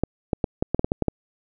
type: clicks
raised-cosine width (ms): 2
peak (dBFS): -7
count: 10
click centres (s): 0.036 / 0.332 / 0.442 / 0.625 / 0.746 / 0.794 / 0.845 / 0.919 / 1.023 / 1.083
effects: none